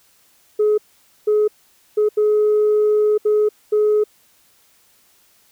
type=tone bursts at uneven times; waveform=sine; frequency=423.1 Hz; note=G#4; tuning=32 cents sharp; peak=-11 dBFS; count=6; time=0.59-0.78 / 1.27-1.48 / 1.97-2.09 / 2.17-3.18 / 3.25-3.49 / 3.72-4.04 s; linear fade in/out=10 ms; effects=tanh soft clip ceiling -10 dBFS + white hiss -56 dBFS RMS until 5.51 s